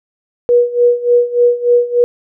sine tone with tremolo, 483.2 Hz, B4, 38 cents flat, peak -5 dBFS, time 0.49-2.04 s, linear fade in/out 0 ms, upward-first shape sine, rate 3.4 Hz, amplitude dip 85%, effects none

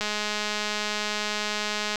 click train, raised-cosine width 0.2 ms, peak -11 dBFS, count 410, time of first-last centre 0.01-1.958 s, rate 210 Hz, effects none

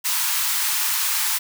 white high-pass noise, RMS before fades -22 dBFS, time 0.04-1.39 s, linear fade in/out 20 ms, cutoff 840 Hz, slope 96 dB/octave, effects none

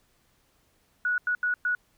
sine tone bursts at uneven times, 1465 Hz, F#6, 18 cents flat, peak -23 dBFS, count 4, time 1.05-1.18 / 1.27-1.35 / 1.43-1.54 / 1.65-1.75 s, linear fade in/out 2 ms, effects pink hiss -67 dBFS RMS until 1.97 s

